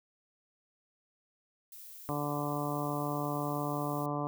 violet noise, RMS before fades -49 dBFS, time 1.72-4.06 s, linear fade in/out 2 ms
harmonic tone, 146 Hz, D3, 10 cents flat, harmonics 1 / 2 / 3 / 4 / 5 / 6 / 7 / 8, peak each -37 / -37 / -42 / -40 / -40 / -45 / -40 / -42 dBFS, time 2.09-4.27 s, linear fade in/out 0 ms
effects none

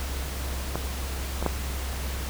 clicks, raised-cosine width 1 ms, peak -13 / -15 / -9 dBFS, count 3, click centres 0.756 / 1.426 / 1.463 s, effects added 66 Hz sine -30 dBFS peak until 2.29 s + pink hiss -36 dBFS RMS until 2.29 s

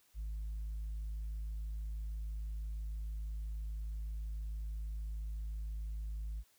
triangle tone with tanh clipping, 53.1 Hz, G#1, 39 cents sharp, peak -38 dBFS, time 0.14-6.44 s, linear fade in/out 50 ms, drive 6 dB, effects white hiss -70 dBFS RMS until 6.58 s

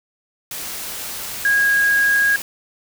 sine tone in noise, 1641 Hz, G#6, 21 cents flat, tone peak -13 dBFS, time 1.45-2.36 s, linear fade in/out 2 ms, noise white, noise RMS -29 dBFS, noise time 0.51-2.42 s, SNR +13 dB, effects none

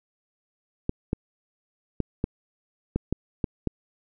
clicks, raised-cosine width 3 ms, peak -11 dBFS, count 8, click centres 0.894 / 1.131 / 2.003 / 2.241 / 2.96 / 3.126 / 3.442 / 3.673 s, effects none

